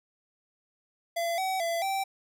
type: tone with pitch steps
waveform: square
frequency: 678 / 758 / 674 / 777 Hz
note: E5 / F#5 / E5 / G5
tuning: +49 / +42 / +38 / -16 cents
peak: -28 dBFS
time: 1.16-2.04 s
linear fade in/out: 10 ms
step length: 220 ms
effects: none